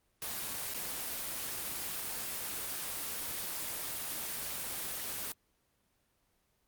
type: noise with dropouts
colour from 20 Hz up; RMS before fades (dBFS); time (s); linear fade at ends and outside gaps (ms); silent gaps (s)
white; -38; 0.22-5.32; 1; 0.738-0.744
effects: pink hiss -75 dBFS RMS until 6.67 s + Opus 24 kbps